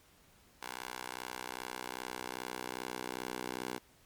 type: tone with high-pass filter sweep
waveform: 10% pulse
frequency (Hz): 62.5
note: B1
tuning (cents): +21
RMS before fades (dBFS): -42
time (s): 0.61-3.79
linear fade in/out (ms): 20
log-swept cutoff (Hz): 830 to 370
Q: 0.85
effects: pink hiss -64 dBFS RMS until 4.05 s + MP3 96 kbps